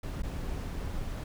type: noise with dropouts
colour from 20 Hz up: brown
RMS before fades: -35 dBFS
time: 0.03-1.24 s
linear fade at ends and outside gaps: 5 ms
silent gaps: 0.222-0.232 s
effects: none